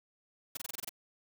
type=noise bursts; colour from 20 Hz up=white; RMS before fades=-39 dBFS; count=8; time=0.55-0.893 s; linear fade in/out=5 ms; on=21 ms; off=25 ms; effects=none